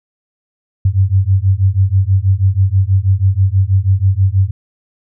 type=beating tone pair; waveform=sine; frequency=93.2 / 99.4 Hz; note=F#2 / G2; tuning=+13 / +25 cents; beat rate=6.2 Hz; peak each=-12 dBFS; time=0.85-4.51 s; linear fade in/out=5 ms; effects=none